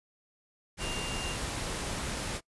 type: tone in noise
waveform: sine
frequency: 2794 Hz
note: F7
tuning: in tune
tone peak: -38 dBFS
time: 0.79-1.37 s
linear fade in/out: 50 ms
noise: pink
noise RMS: -35 dBFS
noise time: 0.77-2.41 s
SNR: -6 dB
effects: noise-tail reverb RT60 0.1 s tail -22 dB re dry + resampled to 24000 Hz